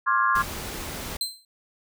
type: chord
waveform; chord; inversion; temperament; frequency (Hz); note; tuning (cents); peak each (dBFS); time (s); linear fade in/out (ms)
sine; D half-diminished seventh; third; equal with one note detuned; 1062.3 / 1174.7 / 1396.9 / 1661.2; C6 / D6 / F6 / Ab6; +26 / 0 / 0 / 0; -22 / -25 / -26 / -26; 0.06-0.43; 20
type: noise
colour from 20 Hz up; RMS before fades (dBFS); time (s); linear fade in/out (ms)
pink; -34; 0.35-1.17; 5
type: tone with exponential decay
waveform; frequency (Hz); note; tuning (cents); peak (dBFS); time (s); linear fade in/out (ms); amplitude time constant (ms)
sawtooth; 4109; C8; -32; -19; 1.21-1.45; 2; 52
effects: none